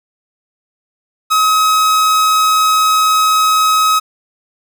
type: tone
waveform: 45% pulse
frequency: 1273 Hz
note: D#6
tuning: 39 cents sharp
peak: -9 dBFS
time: 1.3-4 s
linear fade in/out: 20 ms
effects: none